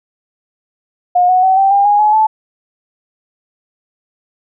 sine tone with pitch steps, 717 / 737.2 / 757.9 / 779.2 / 801.1 / 823.6 / 846.8 / 870.6 Hz, F5 / F#5 / F#5 / G5 / G5 / G#5 / G#5 / A5, +45 / -7 / +41 / -11 / +37 / -15 / +33 / -19 cents, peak -7 dBFS, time 1.15-2.27 s, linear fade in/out 10 ms, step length 140 ms, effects none

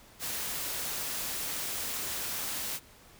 white noise, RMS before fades -35 dBFS, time 0.19-2.8 s, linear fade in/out 50 ms, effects pink hiss -56 dBFS RMS until 3.19 s

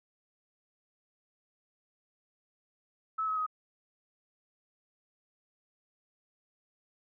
sine tone with pitch steps, 1300 / 1279.1 / 1258.6 Hz, E6 / D#6 / D#6, -24 / +47 / +19 cents, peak -29 dBFS, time 3.18-3.465 s, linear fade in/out 10 ms, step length 95 ms, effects none

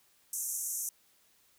pink band-pass noise, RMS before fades -36 dBFS, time 0.33-0.89 s, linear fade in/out 2 ms, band 5900 to 14000 Hz, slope 96 dB/octave, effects white hiss -67 dBFS RMS until 1.58 s

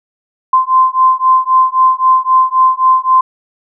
sine beating tone pair, 1036 / 1039.8 Hz, C6 / C6, -17 / -11 cents, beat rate 3.8 Hz, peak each -10 dBFS, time 0.53-3.21 s, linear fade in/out 5 ms, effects none

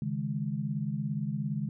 sine chord, C# suspended second, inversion none, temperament just, 138.59 / 155.92 / 207.9 Hz, C#3 / D#3 / G#3, 0 / +4 / +2 cents, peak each -34 dBFS, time 0.02-1.69 s, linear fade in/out 2 ms, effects none

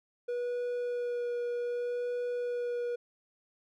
triangle tone with vibrato, 484.5 Hz, B4, 33 cents flat, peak -29 dBFS, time 0.28-2.96 s, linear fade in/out 10 ms, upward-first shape sine, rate 0.65 Hz, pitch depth 12 cents each way, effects none

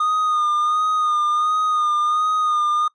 triangle tone with vibrato, 1227 Hz, D#6, 25 cents flat, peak -15 dBFS, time 0-2.88 s, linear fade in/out 5 ms, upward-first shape sine, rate 1.4 Hz, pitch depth 35 cents each way, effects noise-tail reverb RT60 0.1 s tail -20 dB re dry + resampled to 22050 Hz

